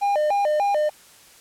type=tone with vibrato; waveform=triangle; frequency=698.5 Hz; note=F5; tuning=in tune; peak=-16 dBFS; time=0.01-0.9 s; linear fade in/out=20 ms; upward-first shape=square; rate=3.4 Hz; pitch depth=250 cents each way; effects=white hiss -50 dBFS RMS until 1.4 s + low-pass 12000 Hz 12 dB/octave